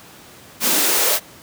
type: noise with high-pass filter sweep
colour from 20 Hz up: white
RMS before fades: -17 dBFS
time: 0.6-1.2 s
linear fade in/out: 50 ms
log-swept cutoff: 210 to 590 Hz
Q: 2.9
effects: pink hiss -43 dBFS RMS until 1.42 s + high-pass 100 Hz 12 dB/octave